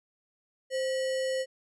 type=tone with sample-and-hold; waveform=sine; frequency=523.3 Hz; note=C5; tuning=in tune; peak=-27 dBFS; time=0.7-1.46 s; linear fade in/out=50 ms; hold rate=2450 Hz; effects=resampled to 22050 Hz